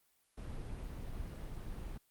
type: noise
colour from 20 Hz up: brown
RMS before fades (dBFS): -43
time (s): 0.37-1.98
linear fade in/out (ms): 10
effects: white hiss -74 dBFS RMS until 2.1 s + Opus 32 kbps